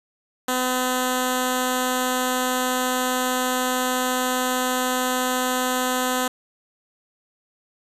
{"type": "tone with notch filter", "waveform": "5% pulse", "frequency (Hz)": 253.6, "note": "B3", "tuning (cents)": 46, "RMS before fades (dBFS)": -23, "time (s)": [0.48, 6.28], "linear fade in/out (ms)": 5, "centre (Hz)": 2300, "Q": 1.2, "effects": ["resampled to 32000 Hz", "8-bit"]}